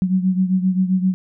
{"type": "beating tone pair", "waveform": "sine", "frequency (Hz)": [184.6, 192.2], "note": ["F#3", "G3"], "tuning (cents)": [-4, -34], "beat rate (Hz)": 7.6, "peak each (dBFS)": [-16, -21], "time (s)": [0.02, 1.14], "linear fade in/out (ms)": 0, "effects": []}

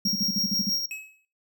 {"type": "tone bursts", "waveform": "sine", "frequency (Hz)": 200.7, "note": "G3", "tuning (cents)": 41, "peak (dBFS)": -25, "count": 9, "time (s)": [0.05, 0.695], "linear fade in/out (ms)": 5, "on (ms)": 29, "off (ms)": 48}
{"type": "tone with tremolo", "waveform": "square", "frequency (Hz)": 5588, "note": "F8", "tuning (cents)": 0, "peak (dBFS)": -23, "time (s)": [0.05, 0.86], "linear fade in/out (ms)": 5, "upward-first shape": "sine", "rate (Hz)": 6.2, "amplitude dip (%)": 50}
{"type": "tone with exponential decay", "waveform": "square", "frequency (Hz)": 2566, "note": "E7", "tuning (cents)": -47, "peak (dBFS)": -31, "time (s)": [0.91, 1.25], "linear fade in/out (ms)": 1, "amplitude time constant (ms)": 72}
{"effects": ["noise-tail reverb RT60 0.4 s tail -19 dB re dry"]}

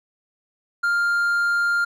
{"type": "tone", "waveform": "triangle", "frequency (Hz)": 1400, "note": "F6", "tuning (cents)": 4, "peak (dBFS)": -16, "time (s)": [0.83, 1.85], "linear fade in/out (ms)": 10, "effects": []}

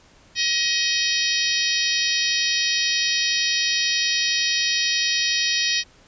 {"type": "harmonic tone", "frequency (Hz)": 631, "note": "D#5", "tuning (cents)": 24, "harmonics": [3, 4, 5, 6, 7, 8, 9], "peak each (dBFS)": [-27, -27, -27, -27, -27, -27, -27], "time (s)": [0.35, 5.84], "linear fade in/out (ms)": 50, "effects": ["pink hiss -53 dBFS RMS until 6.07 s", "resampled to 16000 Hz"]}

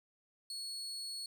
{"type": "tone", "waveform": "35% pulse", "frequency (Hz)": 4365, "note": "C#8", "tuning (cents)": -28, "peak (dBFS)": -39, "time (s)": [0.5, 1.26], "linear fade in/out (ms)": 2, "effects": []}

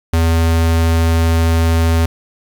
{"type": "tone", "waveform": "square", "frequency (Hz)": 82.41, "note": "E2", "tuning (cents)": 0, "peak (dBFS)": -11, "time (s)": [0.13, 2.06], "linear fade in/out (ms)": 5, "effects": ["7-bit"]}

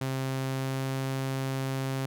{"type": "tone with pitch glide", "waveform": "sawtooth", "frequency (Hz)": [132.8, 133.72], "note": ["C3", "C3"], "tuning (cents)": [26, 38], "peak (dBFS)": -25, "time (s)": [0.01, 2.06], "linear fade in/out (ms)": 5, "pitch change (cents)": 12, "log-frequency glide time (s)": [0.33, 1.05], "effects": []}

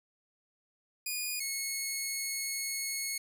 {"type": "tone pair in turn", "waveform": "10% pulse", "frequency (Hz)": [2455, 2187], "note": ["D#7", "C#7"], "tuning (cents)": [-24, -24], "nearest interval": "major second", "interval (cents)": 200, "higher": "first", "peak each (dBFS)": -24, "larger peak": "neither", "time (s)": [[1.06, 1.4], [1.4, 3.18]], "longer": "second", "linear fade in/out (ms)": 5, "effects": []}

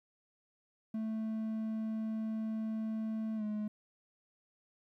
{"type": "tone with pitch glide", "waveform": "triangle", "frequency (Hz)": [220, 211.6], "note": ["A3", "G#3"], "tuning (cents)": [0, 33], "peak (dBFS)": -32, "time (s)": [0.94, 3.68], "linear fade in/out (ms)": 5, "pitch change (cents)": -67, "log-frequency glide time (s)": [3.36, 3.43], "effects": ["12-bit"]}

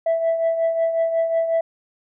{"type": "tone with tremolo", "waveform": "sine", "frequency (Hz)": 659.3, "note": "E5", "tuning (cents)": 0, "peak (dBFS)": -13, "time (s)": [0.06, 1.61], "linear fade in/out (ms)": 5, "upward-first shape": "triangle", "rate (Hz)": 5.5, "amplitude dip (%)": 65, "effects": ["tanh soft clip ceiling -14 dBFS"]}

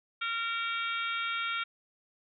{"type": "harmonic tone with a mistuned harmonic", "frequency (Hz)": 460, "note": "A#4", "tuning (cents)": -23, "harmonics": [3, 4, 5, 6, 7, 8], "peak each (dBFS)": [-33, -45, -36, -42, -40, -42], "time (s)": [0.21, 1.64], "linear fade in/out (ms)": 10, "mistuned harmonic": 7, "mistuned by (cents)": 17, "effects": []}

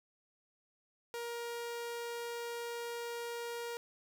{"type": "tone", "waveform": "sawtooth", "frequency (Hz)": 471.5, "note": "A#4", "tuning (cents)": 20, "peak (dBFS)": -35, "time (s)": [1.14, 3.77], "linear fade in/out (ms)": 0, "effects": []}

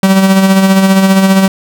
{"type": "tone with tremolo", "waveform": "45% pulse", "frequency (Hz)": 192.2, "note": "G3", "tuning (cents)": -34, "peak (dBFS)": -3, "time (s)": [0.03, 1.48], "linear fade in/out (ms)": 2, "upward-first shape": "sine", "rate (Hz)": 15, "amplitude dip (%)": 45, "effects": []}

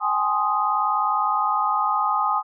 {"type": "chord", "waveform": "sine", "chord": "Ab major seventh", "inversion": "third", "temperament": "equal with one note detuned", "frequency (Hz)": [784, 843.7, 1046.5, 1244.5], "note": ["G5", "Ab5", "C6", "Eb6"], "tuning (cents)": [0, 27, 0, 0], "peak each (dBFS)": [-28, -24, -26, -22], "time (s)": [0, 2.43], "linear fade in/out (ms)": 50, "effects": []}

